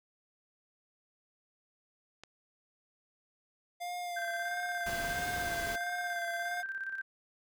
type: click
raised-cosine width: 0.2 ms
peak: -30 dBFS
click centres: 2.236 s
type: tone with vibrato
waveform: square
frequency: 698.5 Hz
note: F5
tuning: in tune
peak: -37 dBFS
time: 3.8-6.63 s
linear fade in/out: 20 ms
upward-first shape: sine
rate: 1.5 Hz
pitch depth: 32 cents each way
type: tone with tremolo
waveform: sine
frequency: 1568 Hz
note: G6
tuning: in tune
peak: -34 dBFS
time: 4.16-7.02 s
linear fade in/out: 10 ms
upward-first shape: square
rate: 17 Hz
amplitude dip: 50%
type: noise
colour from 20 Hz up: pink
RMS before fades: -41 dBFS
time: 4.86-5.76 s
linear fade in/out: 5 ms
effects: none